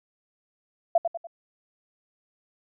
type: tone with echo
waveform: sine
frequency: 676 Hz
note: E5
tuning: 43 cents sharp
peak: -15 dBFS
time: 0.95-0.98 s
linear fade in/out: 5 ms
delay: 97 ms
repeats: 3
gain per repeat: -7 dB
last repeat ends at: 1.271 s
effects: none